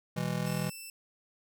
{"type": "chord", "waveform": "square", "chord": "E major", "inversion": "second", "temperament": "just", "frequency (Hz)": [123.61, 164.81, 206], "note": ["B2", "E3", "G#3"], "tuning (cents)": [2, 0, -14], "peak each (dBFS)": [-38, -33, -38], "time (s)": [0.16, 0.7], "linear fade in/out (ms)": 10}
{"type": "tone", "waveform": "10% pulse", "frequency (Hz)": 2663, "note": "E7", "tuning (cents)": 17, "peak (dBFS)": -34, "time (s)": [0.46, 0.9], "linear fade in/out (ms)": 2}
{"effects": []}